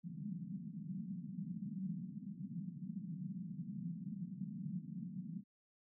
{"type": "band-pass noise", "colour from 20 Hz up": "pink", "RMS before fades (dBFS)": -45, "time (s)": [0.03, 5.44], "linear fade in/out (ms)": 50, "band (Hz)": [160, 210], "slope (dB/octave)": 48, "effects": []}